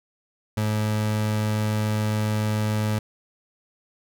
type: tone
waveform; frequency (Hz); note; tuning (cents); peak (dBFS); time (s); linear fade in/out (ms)
30% pulse; 107.1; A2; -46; -19; 0.57-2.99; 5
effects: none